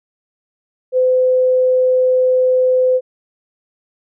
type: tone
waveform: sine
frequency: 510 Hz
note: C5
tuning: 44 cents flat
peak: -10 dBFS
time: 0.92-3.01 s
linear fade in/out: 50 ms
effects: none